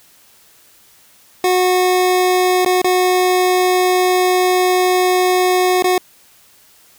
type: tone with dropouts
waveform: 25% pulse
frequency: 365.7 Hz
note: F#4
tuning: 20 cents flat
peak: -8 dBFS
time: 1.44-5.98 s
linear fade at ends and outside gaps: 2 ms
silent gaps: 2.649-2.66 / 2.817-2.844 / 5.824-5.842 s
effects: white hiss -49 dBFS RMS until 6.98 s